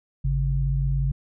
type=tone pair together; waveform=sine; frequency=51.42 / 137.6 Hz; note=G#1 / C#3; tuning=-17 / -12 cents; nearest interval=octave + perfect fourth; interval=1705 cents; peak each=-23 dBFS; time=0.24-1.12 s; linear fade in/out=10 ms; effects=none